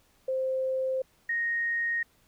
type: tone pair in turn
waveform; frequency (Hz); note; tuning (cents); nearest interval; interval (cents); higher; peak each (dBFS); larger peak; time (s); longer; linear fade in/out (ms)
sine; 523.3 / 1864.8; C5 / A#6; 0 / 0; octave + minor seventh; 2200; second; -26; neither; 0.28-1.02 / 1.29-2.03; neither; 5
effects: pink hiss -65 dBFS RMS until 2.27 s